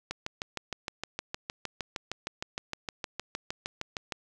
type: click train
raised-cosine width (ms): 0.2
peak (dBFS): -16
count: 27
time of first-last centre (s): 0.11-4.122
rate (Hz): 6.48
effects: none